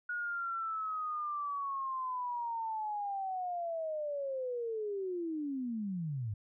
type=linear sweep; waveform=sine; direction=down; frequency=1453 to 97.9 Hz; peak=-34 dBFS; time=0.09-6.34 s; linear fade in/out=5 ms; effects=none